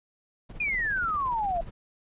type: noise with tremolo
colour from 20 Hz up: brown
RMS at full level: -38 dBFS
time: 0.49-1.71 s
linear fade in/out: 10 ms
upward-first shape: sine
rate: 17 Hz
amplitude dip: 65%
type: exponential sweep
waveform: sine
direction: down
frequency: 2489 to 659.3 Hz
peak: -25 dBFS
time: 0.6-1.61 s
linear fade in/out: 5 ms
effects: resampled to 8000 Hz